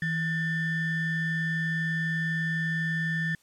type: ring-modulated tone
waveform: triangle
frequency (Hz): 811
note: G#5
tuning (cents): -41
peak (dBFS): -21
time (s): 0.02-3.35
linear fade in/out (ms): 2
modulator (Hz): 973
effects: white hiss -64 dBFS RMS until 3.42 s + low-pass 11000 Hz 12 dB/octave